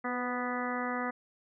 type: harmonic tone with a mistuned harmonic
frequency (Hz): 246.9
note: B3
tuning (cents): 0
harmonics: 1 / 2 / 3 / 4 / 5 / 6 / 7 / 8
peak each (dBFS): -36 / -39 / -39 / -41 / -38 / -43 / -42 / -41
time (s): 0.04-1.11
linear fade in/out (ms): 10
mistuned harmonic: 2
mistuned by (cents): +18
effects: none